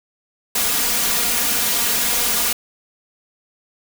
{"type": "noise with comb filter", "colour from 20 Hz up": "white", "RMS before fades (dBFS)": -19, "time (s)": [0.55, 2.53], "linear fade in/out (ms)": 5, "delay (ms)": 4.2, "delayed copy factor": 1, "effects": []}